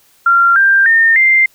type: tone with pitch steps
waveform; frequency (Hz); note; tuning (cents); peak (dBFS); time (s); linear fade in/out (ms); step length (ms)
sine; 1380 / 1585.2 / 1820.9 / 2092; F6 / G6 / A#6 / C7; -21 / +19 / -41 / -1; -6; 0.26-1.46; 5; 300
effects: white hiss -51 dBFS RMS until 1.54 s